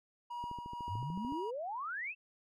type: tone with tremolo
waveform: triangle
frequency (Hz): 959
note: A#5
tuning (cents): +49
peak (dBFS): -36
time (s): 0.3-1.51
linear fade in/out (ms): 10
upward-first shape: triangle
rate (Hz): 2.1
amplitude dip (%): 50
type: click train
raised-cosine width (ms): 3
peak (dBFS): -35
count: 13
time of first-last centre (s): 0.44-1.322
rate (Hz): 13.6
type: exponential sweep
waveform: sine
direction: up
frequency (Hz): 85 to 2740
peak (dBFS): -37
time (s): 0.87-2.15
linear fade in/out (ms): 50
effects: AAC 64 kbps